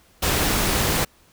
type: noise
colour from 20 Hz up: pink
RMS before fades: -21 dBFS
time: 0.22-1.05 s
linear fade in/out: 10 ms
effects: pink hiss -56 dBFS RMS until 1.32 s